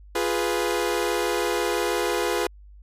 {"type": "chord", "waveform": "sawtooth", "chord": "F diminished", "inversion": "none", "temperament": "equal", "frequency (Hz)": [349.2, 415.3, 493.9], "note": ["F4", "Ab4", "Cb5"], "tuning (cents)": [0, 0, 0], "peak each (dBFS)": -23, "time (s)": [0.15, 2.47], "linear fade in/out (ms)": 5, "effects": ["added 50 Hz sine -44 dBFS peak until 2.82 s", "resampled to 32000 Hz"]}